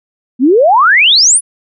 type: exponential sweep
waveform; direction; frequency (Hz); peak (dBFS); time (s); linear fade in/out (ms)
sine; up; 233.1 to 10480; -4; 0.39-1.41; 50
effects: none